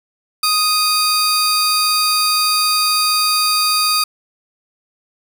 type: tone pair together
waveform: sawtooth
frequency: 1244.5 / 4699 Hz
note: D#6 / D8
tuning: 0 / 0 cents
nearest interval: octave + major seventh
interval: 2300 cents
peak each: -13 dBFS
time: 0.43-4.04 s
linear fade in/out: 5 ms
effects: none